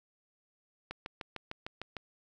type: click train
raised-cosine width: 0.3 ms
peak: -23 dBFS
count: 8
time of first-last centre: 0.91-1.967 s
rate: 6.62 Hz
effects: none